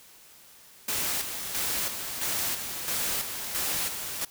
white noise with tremolo, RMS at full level -29 dBFS, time 0.88-4.25 s, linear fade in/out 5 ms, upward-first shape square, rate 1.5 Hz, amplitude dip 50%, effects white hiss -53 dBFS RMS until 4.3 s

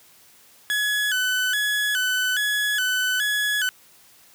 30% pulse tone with vibrato, 1594 Hz, G6, 28 cents sharp, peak -18 dBFS, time 0.7-3.69 s, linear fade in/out 0 ms, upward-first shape square, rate 1.2 Hz, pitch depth 100 cents each way, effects white hiss -53 dBFS RMS until 4.34 s + high-pass 60 Hz 12 dB/octave

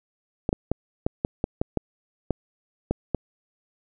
clicks, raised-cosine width 2 ms, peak -9 dBFS, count 11, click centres 0.491 / 0.529 / 0.716 / 1.065 / 1.249 / 1.441 / 1.615 / 1.773 / 2.307 / 2.91 / 3.147 s, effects none

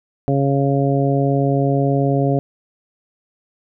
harmonic tone, 138.59 Hz, C#3, in tune, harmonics 1 / 2 / 3 / 4 / 5, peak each -17 / -20 / -22 / -23 / -24 dBFS, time 0.28-2.39 s, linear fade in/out 0 ms, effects none

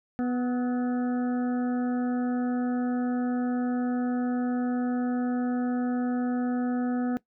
harmonic tone with a mistuned harmonic, 246.9 Hz, B3, in tune, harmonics 1 / 2 / 3 / 5 / 6 / 7, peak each -25 / -37 / -37 / -45 / -45 / -48 dBFS, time 0.19-7.17 s, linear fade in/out 0 ms, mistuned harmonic 5, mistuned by +49 cents, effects noise-tail reverb RT60 0.1 s tail -18 dB re dry

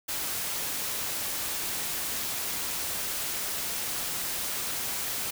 white noise, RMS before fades -32 dBFS, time 0.08-5.31 s, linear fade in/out 10 ms, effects none

